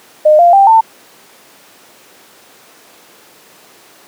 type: tone with pitch steps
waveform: sine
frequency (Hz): 611 / 693.8 / 787.8 / 894.6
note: D#5 / F5 / G5 / A5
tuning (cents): -32 / -12 / +8 / +28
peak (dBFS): -3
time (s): 0.25-0.81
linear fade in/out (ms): 10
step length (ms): 140
effects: pink hiss -42 dBFS RMS until 4.07 s + high-pass 300 Hz 12 dB/octave